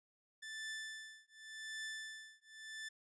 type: tone with tremolo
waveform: sawtooth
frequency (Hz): 1760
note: A6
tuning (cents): 0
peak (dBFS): -38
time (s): 0.42-2.89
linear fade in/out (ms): 10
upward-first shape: triangle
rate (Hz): 0.88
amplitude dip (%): 100
effects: resampled to 22050 Hz